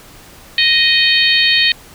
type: harmonic tone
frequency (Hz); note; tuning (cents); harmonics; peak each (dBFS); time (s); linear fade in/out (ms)
622; D#5; -1; 3 / 4 / 5 / 6 / 7; -16 / -16 / -16 / -16 / -16; 0.58-1.72; 2
effects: pink hiss -40 dBFS RMS until 1.94 s